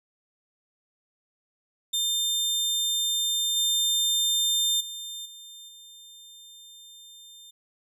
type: tone with level steps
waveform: sawtooth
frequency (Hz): 3600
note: A7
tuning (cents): +39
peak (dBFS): -21 / -19 / -32 / -40 / -43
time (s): 1.93-7.51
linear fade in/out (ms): 10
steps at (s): 3.56 / 4.8 / 5.25 / 5.68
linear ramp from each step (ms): 10
effects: none